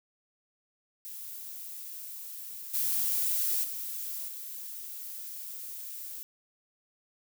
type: noise with level steps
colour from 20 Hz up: violet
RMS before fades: -42 / -29 / -37 / -41 dBFS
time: 1.05-6.23 s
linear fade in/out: 0 ms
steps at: 2.73 / 3.63 / 4.27 s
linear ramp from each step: 20 ms
effects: none

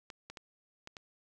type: clicks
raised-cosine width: 0.2 ms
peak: -28 dBFS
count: 5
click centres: 0.102 / 0.3 / 0.372 / 0.874 / 0.968 s
effects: none

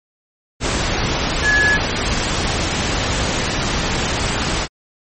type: tone in noise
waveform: sine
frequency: 1696 Hz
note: G#6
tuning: 36 cents sharp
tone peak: -12 dBFS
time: 1.42-1.79 s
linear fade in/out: 50 ms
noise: pink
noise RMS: -19 dBFS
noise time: 0.6-4.68 s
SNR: +4 dB
effects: MP3 32 kbps

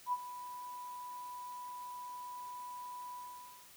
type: tone with ADSR envelope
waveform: sine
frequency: 987.8 Hz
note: B5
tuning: in tune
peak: -29 dBFS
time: 0.06-3.7 s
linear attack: 65 ms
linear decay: 41 ms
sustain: -14 dB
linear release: 570 ms
effects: white hiss -58 dBFS RMS until 3.76 s

